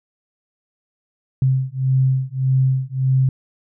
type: beating tone pair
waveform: sine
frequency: 130.81 / 132.51 Hz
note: C3 / C3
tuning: 0 / +22 cents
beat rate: 1.7 Hz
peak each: -18 dBFS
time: 1.42-3.29 s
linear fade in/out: 2 ms
effects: none